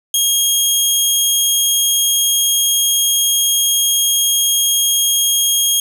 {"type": "tone", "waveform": "15% pulse", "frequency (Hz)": 3258, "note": "G#7", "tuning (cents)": -34, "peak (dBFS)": -5, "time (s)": [0.14, 5.8], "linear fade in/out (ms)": 2, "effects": []}